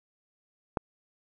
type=click; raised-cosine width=1 ms; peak=-13 dBFS; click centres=0.772 s; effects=none